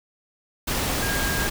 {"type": "tone in noise", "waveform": "sine", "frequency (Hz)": 1621, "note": "G#6", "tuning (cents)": -42, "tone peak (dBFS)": -28, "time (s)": [1.02, 1.48], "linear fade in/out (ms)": 10, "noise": "pink", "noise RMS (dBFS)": -25, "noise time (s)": [0.67, 1.5], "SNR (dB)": -6, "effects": []}